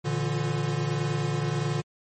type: tone cluster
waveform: square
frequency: 115.7 / 145.4 / 166.9 / 356.2 Hz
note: A#2 / D3 / E3 / F4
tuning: -13 / -17 / +22 / +34 cents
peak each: -33 / -28 / -34 / -36 dBFS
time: 0.04-1.82 s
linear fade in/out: 20 ms
effects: MP3 32 kbps